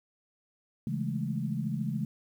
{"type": "chord", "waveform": "sine", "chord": "A major seventh", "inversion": "first", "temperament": "just", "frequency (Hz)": [137.5, 165, 206.2, 220], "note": ["C#3", "E3", "G#3", "A3"], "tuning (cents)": [-14, 2, -12, 0], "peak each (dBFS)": [-34, -35, -35, -36], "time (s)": [0.87, 2.05], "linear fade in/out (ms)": 2, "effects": ["10-bit"]}